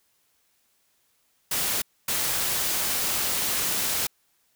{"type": "noise bursts at uneven times", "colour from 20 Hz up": "white", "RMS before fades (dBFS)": -26, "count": 2, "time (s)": [[1.51, 1.82], [2.08, 4.07]], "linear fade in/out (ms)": 5, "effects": ["white hiss -68 dBFS RMS until 4.55 s"]}